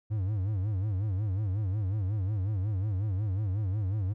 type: tone with vibrato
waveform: triangle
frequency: 100 Hz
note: G2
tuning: 35 cents sharp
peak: -25 dBFS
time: 0.1-4.14 s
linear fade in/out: 20 ms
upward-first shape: sine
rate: 5.5 Hz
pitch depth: 160 cents each way
effects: none